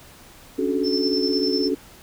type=chord; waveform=sine; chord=D major seventh; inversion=third; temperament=equal with one note detuned; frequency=277.2 / 293.7 / 370 / 433.2 Hz; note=C#4 / D4 / F#4 / A4; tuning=0 / 0 / 0 / -27 cents; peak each=-24 / -29 / -25 / -25 dBFS; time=0.58-1.75 s; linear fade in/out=10 ms
type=tone with tremolo; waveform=sine; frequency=5320 Hz; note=E8; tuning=15 cents sharp; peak=-23 dBFS; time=0.83-1.7 s; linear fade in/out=50 ms; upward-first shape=square; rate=10 Hz; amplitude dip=50%
effects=pink hiss -47 dBFS RMS until 2.02 s